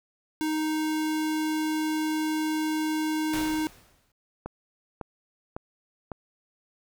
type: tone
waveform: square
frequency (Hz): 311.1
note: D#4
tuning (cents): 0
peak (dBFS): -26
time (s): 0.41-3.67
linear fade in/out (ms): 0
type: noise with exponential decay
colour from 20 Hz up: pink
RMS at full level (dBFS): -32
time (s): 3.33-4.12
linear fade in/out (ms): 5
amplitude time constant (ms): 170
type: click train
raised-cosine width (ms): 1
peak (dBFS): -20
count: 4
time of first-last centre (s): 4.46-6.117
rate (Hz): 1.81
effects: none